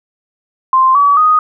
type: tone with pitch steps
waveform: sine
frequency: 1046.5 / 1141.2 / 1244.5 Hz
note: C6 / C#6 / D#6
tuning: 0 / +50 / 0 cents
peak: -6 dBFS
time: 0.73-1.39 s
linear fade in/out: 2 ms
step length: 220 ms
effects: none